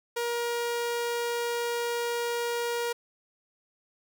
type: tone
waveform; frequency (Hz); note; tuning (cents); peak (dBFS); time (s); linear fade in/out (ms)
sawtooth; 473.9; A#4; +28; -24; 0.16-2.93; 10
effects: none